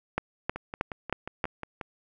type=two click trains; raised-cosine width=0.5 ms; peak=-20 / -11 dBFS; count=8 / 5; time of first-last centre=0.56-1.812 / 0.18-1.442 s; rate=5.59 / 3.17 Hz; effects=none